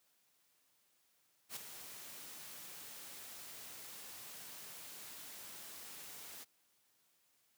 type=noise with ADSR envelope; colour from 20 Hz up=white; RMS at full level=-42 dBFS; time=1.49-6.45 s; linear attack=74 ms; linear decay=5 ms; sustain=-9 dB; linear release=23 ms; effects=white hiss -75 dBFS RMS until 7.57 s + high-pass 100 Hz 12 dB/octave